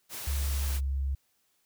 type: noise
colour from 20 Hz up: white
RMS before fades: -39 dBFS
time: 0.09-0.81 s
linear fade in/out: 50 ms
type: tone with pitch glide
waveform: sine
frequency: 69.3 to 68.03 Hz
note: C#2 to C#2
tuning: 0 to -32 cents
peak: -27 dBFS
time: 0.27-1.15 s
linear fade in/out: 5 ms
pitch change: -32 cents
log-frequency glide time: 0.6-0.76 s
effects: white hiss -72 dBFS RMS until 1.65 s